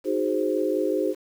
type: chord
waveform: sine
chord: Ab dominant seventh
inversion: second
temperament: equal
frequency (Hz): 311.1 / 370 / 415.3 / 523.3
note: Eb4 / Gb4 / Ab4 / C5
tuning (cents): 0 / 0 / 0 / 0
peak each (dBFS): -27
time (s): 0.04-1.15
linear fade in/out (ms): 50
effects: 8-bit